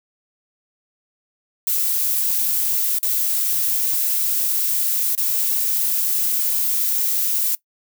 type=noise with dropouts; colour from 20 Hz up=violet; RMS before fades=-20 dBFS; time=1.67-7.55 s; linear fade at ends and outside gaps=2 ms; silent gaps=2.987-3.029 / 5.151-5.177 s; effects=noise-tail reverb RT60 0.1 s tail -20 dB re dry